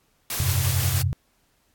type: noise with tremolo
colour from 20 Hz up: white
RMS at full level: -27 dBFS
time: 0.3-1.02 s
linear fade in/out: 2 ms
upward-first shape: triangle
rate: 5.9 Hz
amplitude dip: 25%
type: chord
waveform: sine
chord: F suspended second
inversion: none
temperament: equal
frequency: 87.31 / 98 / 130.81 Hz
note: F2 / G2 / C3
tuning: 0 / 0 / 0 cents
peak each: -25 dBFS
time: 0.4-1.13 s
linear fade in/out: 0 ms
effects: pink hiss -66 dBFS RMS until 1.74 s + AAC 64 kbps